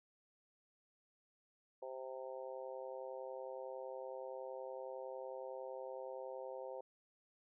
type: harmonic tone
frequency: 130.81 Hz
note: C3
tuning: in tune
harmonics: 3 / 4 / 5 / 6 / 7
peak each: -52 / -46 / -53 / -55 / -55 dBFS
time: 1.82-6.81 s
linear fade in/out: 5 ms
effects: none